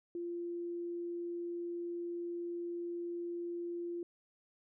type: tone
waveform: sine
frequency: 345.4 Hz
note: F4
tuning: 19 cents flat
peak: -37 dBFS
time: 0.15-4.03 s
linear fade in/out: 2 ms
effects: none